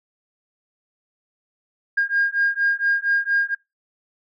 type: beating tone pair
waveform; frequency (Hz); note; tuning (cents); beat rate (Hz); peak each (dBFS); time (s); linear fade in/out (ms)
sine; 1616 / 1620.3; G#6 / G#6; -48 / -43; 4.3; -20; 1.97-3.55; 10
effects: noise-tail reverb RT60 0.2 s tail -23 dB re dry + tanh soft clip ceiling -11 dBFS